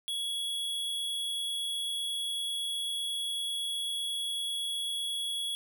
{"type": "tone", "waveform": "square", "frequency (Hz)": 3353, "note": "G#7", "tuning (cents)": 16, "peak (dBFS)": -32, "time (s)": [0.08, 5.55], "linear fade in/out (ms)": 0, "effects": []}